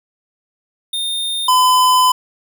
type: tone pair in turn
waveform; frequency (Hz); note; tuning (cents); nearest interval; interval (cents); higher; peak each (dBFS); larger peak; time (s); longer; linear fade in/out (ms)
square; 3642 / 1011.7; A#7 / B5; -41 / +41; octave + minor seventh; 2218; first; -19 / -10; second; 0.93-1.48 / 1.48-2.12; second; 5
effects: none